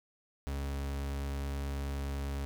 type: tone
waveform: 40% pulse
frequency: 69.6 Hz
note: C#2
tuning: 8 cents sharp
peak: -33 dBFS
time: 0.47-2.45 s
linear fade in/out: 0 ms
effects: none